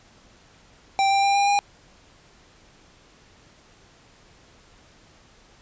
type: tone with pitch steps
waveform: square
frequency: 784 / 790.4 / 796.8 / 803.3 / 809.8 Hz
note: G5 / G5 / G5 / G5 / G#5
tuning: 0 / +14 / +28 / +42 / -44 cents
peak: -18 dBFS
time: 0.99-1.59 s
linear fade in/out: 0 ms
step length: 120 ms
effects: pink hiss -54 dBFS RMS until 5.61 s + resampled to 16000 Hz